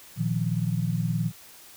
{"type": "chord", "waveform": "sine", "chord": "Bb suspended fourth", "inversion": "none", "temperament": "equal", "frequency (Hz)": [116.54, 155.56, 174.61], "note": ["Bb2", "Eb3", "F3"], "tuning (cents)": [0, 0, 0], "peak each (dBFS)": -28, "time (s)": [0.16, 1.32], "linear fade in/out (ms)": 50, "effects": ["white hiss -49 dBFS RMS until 1.76 s"]}